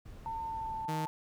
brown noise, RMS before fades -48 dBFS, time 0.05-0.86 s, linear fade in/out 10 ms
sine tone with pitch glide, 902 to 886 Hz, A5 to A5, +43 to +12 cents, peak -35 dBFS, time 0.26-1.07 s, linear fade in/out 0 ms, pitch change -31 cents, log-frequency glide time 0.4-0.76 s
sawtooth tone, 157.1 Hz, D#3, 17 cents sharp, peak -30 dBFS, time 0.88-1.06 s, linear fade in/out 10 ms
effects none

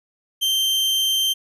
40% pulse tone, 3136 Hz, G7, in tune, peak -17 dBFS, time 0.41-1.34 s, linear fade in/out 20 ms, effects resampled to 32000 Hz

